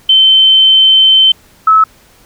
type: tone pair in turn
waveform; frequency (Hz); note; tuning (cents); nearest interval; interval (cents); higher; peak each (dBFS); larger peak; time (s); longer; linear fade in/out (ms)
sine; 3087 / 1297.9; G7 / E6; -27 / -27; octave + minor third; 1500; first; -3; neither; 0.09-1.32 / 1.67-1.84; first; 5
effects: pink hiss -45 dBFS RMS until 2.25 s